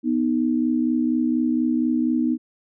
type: tone pair together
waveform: sine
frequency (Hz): 246.9 / 311.1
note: B3 / D#4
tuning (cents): 0 / 0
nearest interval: major third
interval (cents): 400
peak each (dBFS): -20 / -22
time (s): 0.03-2.38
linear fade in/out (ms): 50
effects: none